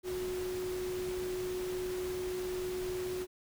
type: tone in noise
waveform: sine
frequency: 366.2 Hz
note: F#4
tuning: 18 cents flat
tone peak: -34 dBFS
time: 0.03-3.27 s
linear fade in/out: 50 ms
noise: pink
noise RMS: -45 dBFS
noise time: 0.03-3.27 s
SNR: +8 dB
effects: none